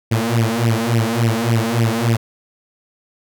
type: tone with flanger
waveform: sawtooth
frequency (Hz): 115.1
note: A#2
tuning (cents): -22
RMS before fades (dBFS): -17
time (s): 0.11-2.17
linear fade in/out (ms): 10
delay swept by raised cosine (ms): 0.36 to 4.86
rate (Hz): 3.5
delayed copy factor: +0.95
effects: none